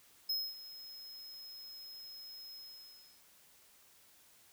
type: tone with ADSR envelope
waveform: square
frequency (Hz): 5140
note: E8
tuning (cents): -45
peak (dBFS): -32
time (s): 0.29-3.23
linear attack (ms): 8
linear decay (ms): 240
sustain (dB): -16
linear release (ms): 680
effects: white hiss -64 dBFS RMS until 4.52 s